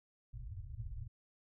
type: low-pass noise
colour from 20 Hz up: white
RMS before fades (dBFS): -45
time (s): 0.33-1.08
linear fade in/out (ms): 10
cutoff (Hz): 120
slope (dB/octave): 96
effects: none